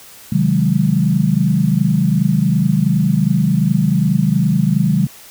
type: chord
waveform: sine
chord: Ab dominant seventh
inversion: first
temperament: equal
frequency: 130.81 / 155.56 / 185 / 207.7 Hz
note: C3 / Eb3 / Gb3 / Ab3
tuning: 0 / 0 / 0 / 0 cents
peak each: -19 / -16 / -16 / -18 dBFS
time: 0.32-5.07 s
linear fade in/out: 5 ms
effects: white hiss -40 dBFS RMS until 5.3 s